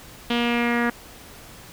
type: tone with low-pass filter sweep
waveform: sawtooth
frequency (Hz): 237.9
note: A#3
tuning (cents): +35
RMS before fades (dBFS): -22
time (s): 0.3-0.9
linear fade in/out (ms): 5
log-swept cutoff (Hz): 3300 to 1700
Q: 3.8
effects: pink hiss -44 dBFS RMS until 1.72 s